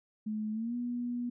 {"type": "tone with pitch glide", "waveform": "sine", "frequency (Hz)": [214.7, 242.4], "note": ["A3", "B3"], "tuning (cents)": [-42, -32], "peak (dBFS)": -32, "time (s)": [0.26, 1.3], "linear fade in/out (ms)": 10, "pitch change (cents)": 210, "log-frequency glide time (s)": [0.52, 0.75], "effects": []}